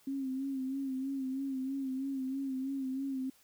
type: tone with vibrato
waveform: sine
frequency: 267.4 Hz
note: C4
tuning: 38 cents sharp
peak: -33 dBFS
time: 0.07-3.3 s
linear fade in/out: 5 ms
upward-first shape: sine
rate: 3.1 Hz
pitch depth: 50 cents each way
effects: white hiss -65 dBFS RMS until 3.43 s